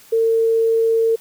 sine tone, 452.9 Hz, A#4, 50 cents flat, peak -13 dBFS, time 0.12-1.16 s, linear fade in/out 10 ms, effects white hiss -47 dBFS RMS until 1.2 s

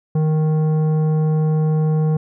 sine tone with tanh clipping, 155.56 Hz, D#3, in tune, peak -16 dBFS, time 0.15-2.17 s, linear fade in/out 5 ms, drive 11 dB, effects none

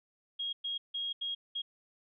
sine tone bursts at uneven times, 3272 Hz, G#7, 26 cents flat, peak -33 dBFS, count 5, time 0.39-0.53 / 0.64-0.78 / 0.94-1.13 / 1.21-1.35 / 1.55-1.62 s, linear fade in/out 10 ms, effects none

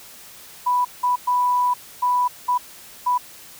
sine tone bursts at uneven times, 987.8 Hz, B5, in tune, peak -16 dBFS, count 6, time 0.66-0.85 / 1.03-1.16 / 1.27-1.74 / 2.02-2.28 / 2.48-2.58 / 3.06-3.18 s, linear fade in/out 10 ms, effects white hiss -43 dBFS RMS until 3.59 s

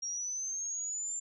sine linear sweep, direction up, 5610 to 7300 Hz, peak -34 dBFS, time 0.02-1.2 s, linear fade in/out 10 ms, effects none

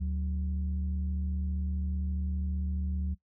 sine tone pair together, 73.5 / 185.42 Hz, D2 / F#3, +2 / +4 cents, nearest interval octave + major third, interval 1602 cents, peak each -29 / -36 dBFS, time 0-3.15 s, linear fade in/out 20 ms, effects noise-tail reverb RT60 0.1 s tail -19 dB re dry + tanh soft clip ceiling -22 dBFS

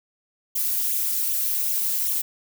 violet noise with flanger, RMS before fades -24 dBFS, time 0.55-2.22 s, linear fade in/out 10 ms, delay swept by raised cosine 0.29 to 3.79 ms, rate 2.6 Hz, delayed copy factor +0.85, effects none

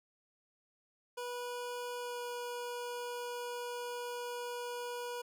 25% pulse tone with pitch glide, 488.1 to 484.7 Hz, B4 to B4, -20 to -32 cents, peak -35 dBFS, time 1.17-5.22 s, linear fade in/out 10 ms, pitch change -12 cents, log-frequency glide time 1.97-2.2 s, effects none

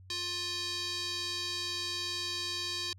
square tone with band-pass filter, 352.1 Hz, F4, 14 cents sharp, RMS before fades -36 dBFS, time 0.1-2.93 s, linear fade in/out 2 ms, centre 4400 Hz, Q 3, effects added 93 Hz sine -51 dBFS peak until 2.98 s

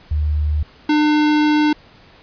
sine / square tone pair in turn, 75.3 / 301.2 Hz, D2 / D4, +44 / +44 cents, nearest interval 2 octaves, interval 2400 cents, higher second, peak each -15 / -13 dBFS, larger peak second, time 0.11-0.63 / 0.89-1.73 s, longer second, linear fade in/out 5 ms, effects pink hiss -47 dBFS RMS until 2.22 s + resampled to 11025 Hz

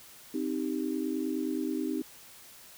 sine chord, C minor, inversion none, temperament equal, 261.6 / 311.1 / 392 Hz, C4 / Eb4 / G4, 0 / 0 / 0 cents, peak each -33 / -32 / -37 dBFS, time 0.34-2.02 s, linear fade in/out 5 ms, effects white hiss -52 dBFS RMS until 2.77 s

